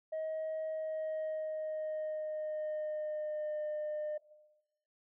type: tone with pitch glide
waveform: sine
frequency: 632 to 605.2 Hz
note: D#5 to D#5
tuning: +27 to -48 cents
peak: -33 dBFS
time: 0.12-4.18 s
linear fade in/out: 10 ms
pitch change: -75 cents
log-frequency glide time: 0.65-3.64 s
effects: noise-tail reverb RT60 1.0 s tail -18 dB re dry + tanh soft clip ceiling -33 dBFS